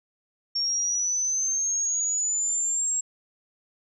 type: linear sweep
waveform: sine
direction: up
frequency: 5490 to 7600 Hz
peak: -23 dBFS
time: 0.55-3.01 s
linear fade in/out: 10 ms
effects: none